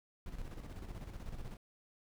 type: noise with tremolo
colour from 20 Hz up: brown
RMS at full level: -43 dBFS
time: 0.26-1.57 s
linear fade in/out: 2 ms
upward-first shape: square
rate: 16 Hz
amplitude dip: 50%
effects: none